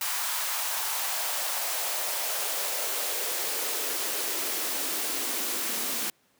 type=noise with high-pass filter sweep; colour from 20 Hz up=white; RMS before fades=-30 dBFS; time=0.01-6.1 s; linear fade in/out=2 ms; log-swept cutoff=980 to 230 Hz; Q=2.1; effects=pink hiss -66 dBFS RMS until 6.39 s + high-pass 150 Hz 12 dB/octave